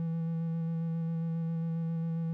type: tone with vibrato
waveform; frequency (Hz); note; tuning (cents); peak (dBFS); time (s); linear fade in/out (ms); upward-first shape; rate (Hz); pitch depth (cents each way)
triangle; 164.81; E3; 0; -28; 0-2.33; 0; square; 7.4; 12
effects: none